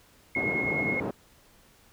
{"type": "tone with tremolo", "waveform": "sine", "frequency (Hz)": 2163, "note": "C#7", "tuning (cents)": -43, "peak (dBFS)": -25, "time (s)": [0.35, 1], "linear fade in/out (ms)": 2, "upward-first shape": "triangle", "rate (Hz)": 9.6, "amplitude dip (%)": 40}
{"type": "band-pass noise", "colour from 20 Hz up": "pink", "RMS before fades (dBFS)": -32, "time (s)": [0.36, 1.11], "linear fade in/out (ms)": 5, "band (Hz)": [180, 630], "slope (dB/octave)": 12}
{"effects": ["pink hiss -59 dBFS RMS until 1.92 s"]}